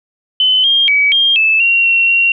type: tone with pitch steps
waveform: sine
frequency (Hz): 3035 / 3217 / 2276 / 3213 / 2622 / 2749 / 2729 / 2746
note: F#7 / G7 / C#7 / G7 / E7 / F7 / F7 / F7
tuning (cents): +43 / +44 / +45 / +42 / -10 / -28 / -41 / -30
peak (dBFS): -8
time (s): 0.4-2.32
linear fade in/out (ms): 2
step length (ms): 240
effects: none